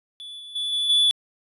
triangle tone with level steps, 3451 Hz, A7, 34 cents flat, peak -34 / -36 / -23 / -20 / -14 dBFS, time 0.2-1.11 s, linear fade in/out 0 ms, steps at 0.39 / 0.55 / 0.72 / 0.89 s, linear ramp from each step 10 ms, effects resampled to 32000 Hz

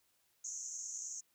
white band-pass noise, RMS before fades -44 dBFS, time 0.44-1.21 s, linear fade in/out 10 ms, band 6100 to 7000 Hz, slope 96 dB/octave, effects white hiss -75 dBFS RMS until 1.34 s

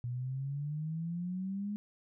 sine exponential sweep, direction up, 120 to 209.5 Hz, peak -34 dBFS, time 0.04-1.76 s, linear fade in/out 0 ms, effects none

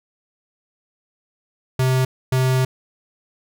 square tone bursts at uneven times, 129.7 Hz, C3, 15 cents flat, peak -16 dBFS, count 2, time 1.79-2.05 / 2.32-2.65 s, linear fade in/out 5 ms, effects none

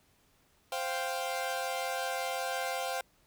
sawtooth chord, C suspended fourth, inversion none, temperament equal, 523.3 / 698.5 / 784 Hz, C5 / F5 / G5, 0 / 0 / 0 cents, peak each -33 dBFS, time 0.72-3.01 s, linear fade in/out 2 ms, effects pink hiss -68 dBFS RMS until 3.26 s

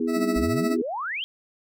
harmonic tone, 82.41 Hz, E2, in tune, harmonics 3 / 4 / 5, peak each -25 / -28 / -28 dBFS, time 0-0.82 s, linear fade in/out 5 ms
20% pulse tone with tremolo, 652 Hz, E5, 19 cents flat, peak -22 dBFS, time 0.07-0.77 s, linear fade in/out 50 ms, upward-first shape sine, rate 14 Hz, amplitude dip 65%
sine chord, C minor, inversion second, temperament equal, 196 / 261.6 / 311.1 Hz, G3 / C4 / Eb4, 0 / 0 / 0 cents, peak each -32 dBFS, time 0.15-0.46 s, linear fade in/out 20 ms
sine exponential sweep, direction up, 51.91 to 3306 Hz, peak -27 dBFS, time 0.36-1.24 s, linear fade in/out 0 ms
effects none

